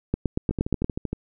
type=two click trains; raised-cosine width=3 ms; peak=-14 / -9 dBFS; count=9 / 7; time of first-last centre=0.51-1.13 / 0.14-0.844 s; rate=12.9 / 8.52 Hz; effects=none